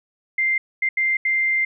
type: tone bursts at uneven times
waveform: sine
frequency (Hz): 2093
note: C7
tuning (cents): 0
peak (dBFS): -17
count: 4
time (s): 0.38-0.58 / 0.82-0.89 / 0.97-1.17 / 1.25-1.65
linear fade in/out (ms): 5
effects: none